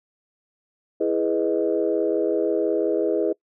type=chord; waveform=sine; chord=E major seventh; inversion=none; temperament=equal; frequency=329.6 / 415.3 / 493.9 / 622.3 Hz; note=E4 / G#4 / B4 / D#5; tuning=0 / 0 / 0 / 0 cents; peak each=-24 / -23 / -25 / -27 dBFS; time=1-3.33 s; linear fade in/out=10 ms; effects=noise-tail reverb RT60 0.1 s tail -25 dB re dry + tanh soft clip ceiling -9 dBFS